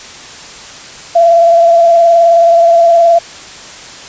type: tone with vibrato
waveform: sine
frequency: 677 Hz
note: E5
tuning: 46 cents sharp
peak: -3 dBFS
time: 1.15-3.19 s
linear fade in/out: 10 ms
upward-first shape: triangle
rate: 19 Hz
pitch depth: 33 cents each way
effects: white hiss -30 dBFS RMS until 4.08 s + resampled to 16000 Hz